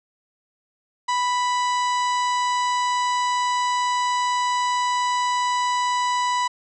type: harmonic tone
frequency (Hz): 987.8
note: B5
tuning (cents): 0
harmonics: 1 / 2 / 3 / 4 / 5 / 6 / 7 / 8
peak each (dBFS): -20 / -30 / -35 / -34 / -39 / -41 / -40 / -39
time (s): 1.08-6.48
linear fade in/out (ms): 10
effects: none